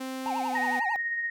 sawtooth tone with pitch glide, 261.6 to 249.4 Hz, C4 to B3, 0 to +17 cents, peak -29 dBFS, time 0-0.8 s, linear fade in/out 10 ms, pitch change -83 cents, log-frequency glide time 0.39-0.66 s
triangle tone with vibrato, 835 Hz, G#5, 9 cents sharp, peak -26 dBFS, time 0.26-0.96 s, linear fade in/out 0 ms, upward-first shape triangle, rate 11 Hz, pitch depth 240 cents each way
sine tone with tremolo, 1864.7 Hz, A#6, in tune, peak -26 dBFS, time 0.55-1.3 s, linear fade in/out 5 ms, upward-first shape sine, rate 16 Hz, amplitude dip 35%
effects none

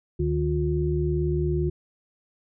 sine tone cluster, 75 / 152.8 / 356.2 Hz, D2 / D#3 / F4, +37 / -31 / +34 cents, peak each -26 dBFS, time 0.19-1.7 s, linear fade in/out 10 ms, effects none

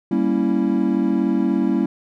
triangle chord, G diminished seventh, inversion none, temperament equal, 196 / 233.1 / 277.2 / 329.6 Hz, G3 / Bb3 / Db4 / Fb4, 0 / 0 / 0 / 0 cents, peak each -20 dBFS, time 0.11-1.86 s, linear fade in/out 5 ms, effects none

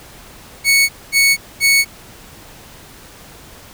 sawtooth tone bursts, 2217 Hz, C#7, in tune, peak -6 dBFS, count 3, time 0.64-1.85 s, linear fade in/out 50 ms, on 250 ms, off 230 ms, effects pink hiss -40 dBFS RMS until 3.73 s

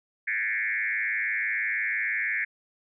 sine tone with frequency modulation, 1956 Hz, B6, 17 cents flat, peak -25 dBFS, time 0.27-2.45 s, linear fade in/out 10 ms, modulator 106 Hz, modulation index 3, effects none

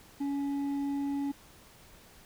triangle tone with hard clipping, 281 Hz, C#4, 24 cents sharp, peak -31 dBFS, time 0.2-1.32 s, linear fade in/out 10 ms, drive 8 dB, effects pink hiss -56 dBFS RMS until 2.25 s

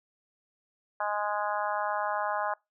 harmonic tone, 207.7 Hz, G#3, in tune, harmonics 3 / 4 / 5 / 6 / 7 / 8, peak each -34 / -32 / -34 / -37 / -38 / -40 dBFS, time 1-2.54 s, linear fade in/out 5 ms, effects noise-tail reverb RT60 0.2 s tail -24 dB re dry

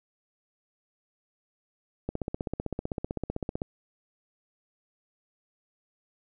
click train, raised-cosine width 2 ms, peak -17 dBFS, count 25, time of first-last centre 2.09-3.619 s, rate 15.7 Hz, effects none

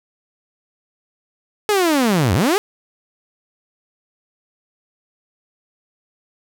sawtooth linear two-way sweep, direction down then up, 430.4 to 81.3 to 430.4 Hz, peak -10 dBFS, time 1.69-2.58 s, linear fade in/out 0 ms, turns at 2.34 s, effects none

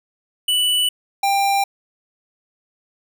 square tone pair in turn, 2968 / 793 Hz, F#7 / G5, +5 / +20 cents, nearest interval octave + major seventh, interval 2285 cents, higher first, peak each -16 dBFS, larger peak neither, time 0.48-0.89 / 1.23-1.64 s, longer neither, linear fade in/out 5 ms, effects none

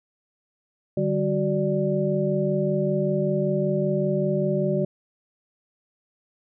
sine tone cluster, 150.3 / 195.5 / 372.3 / 587 Hz, D3 / G3 / F#4 / D5, +40 / -4 / +11 / -1 cents, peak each -26 dBFS, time 0.97-4.85 s, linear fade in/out 5 ms, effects none

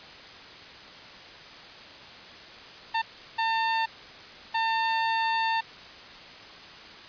sawtooth tone bursts at uneven times, 901 Hz, A5, 41 cents sharp, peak -20 dBFS, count 3, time 2.94-3.02 / 3.38-3.86 / 4.54-5.61 s, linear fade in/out 10 ms, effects white hiss -45 dBFS RMS until 7.08 s + resampled to 11025 Hz

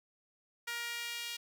sawtooth tone with high-pass filter sweep, 471.7 Hz, A#4, 20 cents sharp, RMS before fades -40 dBFS, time 0.67-1.37 s, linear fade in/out 10 ms, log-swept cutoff 1700 to 2900 Hz, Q 1.7, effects none

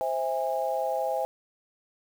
sine chord, C augmented, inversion none, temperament just, 523.3 / 654.1 / 817.6 Hz, C5 / E5 / G#5, 0 / -14 / -27 cents, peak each -30 dBFS, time 0.01-1.25 s, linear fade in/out 0 ms, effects 8-bit

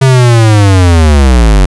square linear sweep, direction down, 135.1 to 44.62 Hz, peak -3 dBFS, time 0.01-1.66 s, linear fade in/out 10 ms, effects resampled to 24000 Hz

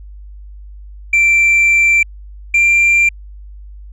sine tone pair in turn, 2349 / 2372 Hz, D7 / D7, 0 / +17 cents, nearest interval unison, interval 17 cents, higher second, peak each -5 dBFS, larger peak neither, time 1.13-2.03 / 2.54-3.09 s, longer first, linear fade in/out 5 ms, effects tanh soft clip ceiling -7 dBFS + added 50 Hz sine -31 dBFS peak until 3.92 s

